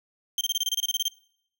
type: tone bursts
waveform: 30% pulse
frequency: 3158 Hz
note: G7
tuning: 12 cents sharp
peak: -20 dBFS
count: 13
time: 0.38-1.082 s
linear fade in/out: 2 ms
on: 30 ms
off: 26 ms
effects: noise-tail reverb RT60 0.7 s tail -24 dB re dry